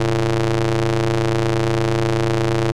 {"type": "ring-modulated tone", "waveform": "sawtooth", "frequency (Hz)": 109.4, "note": "A2", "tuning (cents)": -9, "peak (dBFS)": -9, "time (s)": [0, 2.72], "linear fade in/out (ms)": 5, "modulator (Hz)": 233, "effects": ["low-pass 7000 Hz 12 dB/octave"]}